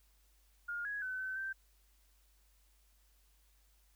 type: tone with pitch steps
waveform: sine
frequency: 1419 / 1665 / 1515 / 1527 / 1562 Hz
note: F6 / G#6 / F#6 / G6 / G6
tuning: +27 / +4 / +40 / -46 / -7 cents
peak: -37 dBFS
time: 0.68-1.53 s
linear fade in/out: 10 ms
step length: 170 ms
effects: added 50 Hz sine -67 dBFS peak until 3.95 s + white hiss -73 dBFS RMS until 3.95 s